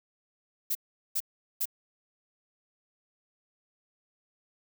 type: noise bursts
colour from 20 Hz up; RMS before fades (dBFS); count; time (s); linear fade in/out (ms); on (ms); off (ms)
violet; -29; 3; 0.7-1.656; 10; 52; 400
effects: none